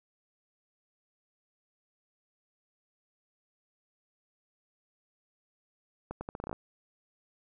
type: accelerating click train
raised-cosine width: 1 ms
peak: -23 dBFS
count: 10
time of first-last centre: 6.11-6.529 s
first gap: 100 ms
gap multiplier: 0.79
effects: none